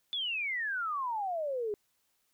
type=exponential sweep; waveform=sine; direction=down; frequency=3520 to 403 Hz; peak=-31 dBFS; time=0.13-1.74 s; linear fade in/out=0 ms; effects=white hiss -75 dBFS RMS until 2.33 s